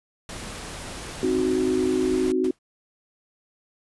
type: noise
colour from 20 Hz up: pink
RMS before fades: -36 dBFS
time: 0.29-2.32 s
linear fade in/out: 2 ms
type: chord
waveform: sine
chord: C diminished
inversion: none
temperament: equal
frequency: 261.6 / 311.1 / 370 Hz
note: C4 / Eb4 / Gb4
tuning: 0 / 0 / 0 cents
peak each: -25 / -27 / -22 dBFS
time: 1.23-2.51 s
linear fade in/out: 2 ms
type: noise with exponential decay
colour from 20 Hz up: pink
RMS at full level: -36 dBFS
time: 2.44-2.59 s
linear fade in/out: 5 ms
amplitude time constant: 32 ms
effects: resampled to 24000 Hz